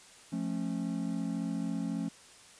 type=chord; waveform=triangle; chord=F augmented; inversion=none; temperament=just; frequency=174.61 / 218.3 / 272.8 Hz; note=F3 / A3 / C#4; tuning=0 / -13 / -28 cents; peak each=-34 dBFS; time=0.32-2.09 s; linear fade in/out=10 ms; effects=white hiss -55 dBFS RMS until 2.59 s + resampled to 22050 Hz